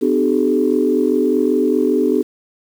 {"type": "tone cluster", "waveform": "sine", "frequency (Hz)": [253.9, 301.7, 382.7, 427.7], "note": ["B3", "D4", "G4", "A4"], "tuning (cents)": [48, 47, -42, -49], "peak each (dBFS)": -18, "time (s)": [0.01, 2.23], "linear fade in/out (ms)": 20, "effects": ["tanh soft clip ceiling -2 dBFS", "7-bit"]}